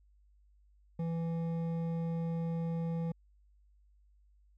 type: tone with hard clipping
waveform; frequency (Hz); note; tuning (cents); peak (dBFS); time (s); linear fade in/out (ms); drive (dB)
sine; 166.1; E3; +13; -34; 0.99-3.12; 5; 9
effects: added 50 Hz sine -62 dBFS peak until 4.57 s